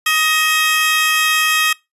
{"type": "tone cluster", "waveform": "40% pulse", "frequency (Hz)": [1253, 1878, 2564, 3216], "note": ["D#6", "A#6", "E7", "G7"], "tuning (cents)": [12, 12, -49, 44], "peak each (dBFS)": -18, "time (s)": [0.06, 1.73], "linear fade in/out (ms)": 5, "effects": ["noise-tail reverb RT60 0.2 s tail -22 dB re dry", "resampled to 32000 Hz"]}